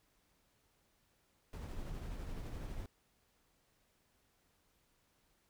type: noise with tremolo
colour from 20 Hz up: brown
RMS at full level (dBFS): -42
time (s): 1.53-2.86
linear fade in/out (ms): 2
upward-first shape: triangle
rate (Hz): 12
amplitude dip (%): 35
effects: pink hiss -75 dBFS RMS until 5.49 s